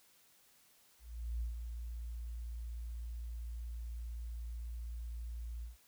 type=tone with ADSR envelope; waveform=sine; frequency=57.9 Hz; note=A#1; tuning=11 cents flat; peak=-34 dBFS; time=0.99-5.77 s; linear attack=420 ms; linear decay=130 ms; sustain=-6 dB; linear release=140 ms; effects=white hiss -67 dBFS RMS until 5.87 s